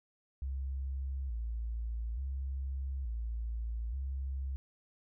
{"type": "tone with vibrato", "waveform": "sine", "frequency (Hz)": 61.74, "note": "B1", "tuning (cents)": 0, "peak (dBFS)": -34, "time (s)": [0.42, 4.56], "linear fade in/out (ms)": 0, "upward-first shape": "square", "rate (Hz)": 0.57, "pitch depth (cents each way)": 140, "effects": []}